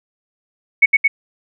sine tone with echo, 2217 Hz, C#7, in tune, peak -5 dBFS, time 0.82-0.86 s, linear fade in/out 10 ms, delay 110 ms, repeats 2, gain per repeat -2 dB, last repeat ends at 1.08 s, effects none

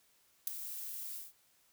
violet noise with ADSR envelope, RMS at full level -30 dBFS, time 0.47-1.33 s, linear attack 4 ms, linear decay 9 ms, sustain -13 dB, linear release 180 ms, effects white hiss -70 dBFS RMS until 1.72 s

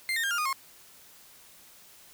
35% pulse tone with pitch steps, 2093 / 1832.6 / 1604.6 / 1405 / 1230.2 / 1077.2 Hz, C7 / A#6 / G6 / F6 / D#6 / C#6, 0 / -30 / +40 / +10 / -20 / -50 cents, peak -25 dBFS, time 0.09-0.528 s, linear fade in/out 0 ms, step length 73 ms, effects white hiss -54 dBFS RMS until 2.13 s

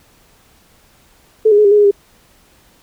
sine tone with pitch steps, 437 / 411.4 / 422.8 / 400.6 / 417.8 / 412.9 / 401.8 Hz, A4 / G#4 / G#4 / G4 / G#4 / G#4 / G4, -12 / -16 / +31 / +38 / +10 / -10 / +43 cents, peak -6 dBFS, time 1.45-1.912 s, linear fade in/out 10 ms, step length 66 ms, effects pink hiss -51 dBFS RMS until 2.82 s

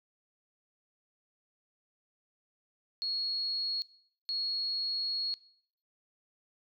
sine tone bursts at uneven times, 4321 Hz, C#8, 45 cents flat, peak -31 dBFS, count 2, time 3.02-3.82 / 4.29-5.34 s, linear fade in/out 0 ms, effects noise-tail reverb RT60 0.6 s tail -21 dB re dry

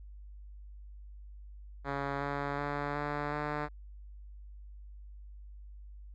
5% pulse tone with pitch steps, 140 / 142.12 / 144.27 / 146.45 / 148.67 Hz, C#3 / C#3 / D3 / D3 / D3, +18 / +44 / -30 / -5 / +22 cents, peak -21 dBFS, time 1.84-3.69 s, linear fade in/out 50 ms, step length 370 ms, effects added 50 Hz sine -46 dBFS peak until 6.14 s + low-pass 2000 Hz 12 dB/octave

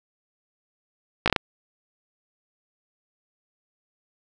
slowing click train, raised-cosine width 0.3 ms, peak -3 dBFS, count 5, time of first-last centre 1.26-1.362 s, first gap 17 ms, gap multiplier 1.28, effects none

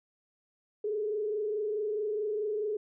sine tone with frequency modulation, 422.8 Hz, G#4, 31 cents sharp, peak -29 dBFS, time 0.84-2.77 s, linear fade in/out 5 ms, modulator 24.7 Hz, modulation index 0.69, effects none

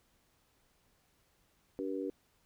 harmonic tone, 95.8 Hz, G2, 39 cents flat, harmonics 3 / 4 / 5, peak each -38 / -39 / -40 dBFS, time 1.79-2.1 s, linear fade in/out 0 ms, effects pink hiss -72 dBFS RMS until 2.45 s

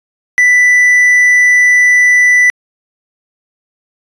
triangle tone, 1980 Hz, B6, 4 cents sharp, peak -3 dBFS, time 0.38-2.5 s, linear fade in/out 0 ms, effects resampled to 22050 Hz

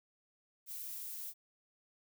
violet noise, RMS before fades -44 dBFS, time 0.66-1.34 s, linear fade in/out 50 ms, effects none

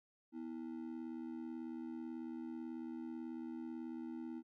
triangle ring-modulated tone, 284.5 Hz, C#4, 45 cents sharp, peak -38 dBFS, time 0.32-4.43 s, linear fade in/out 50 ms, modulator 39.1 Hz, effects none

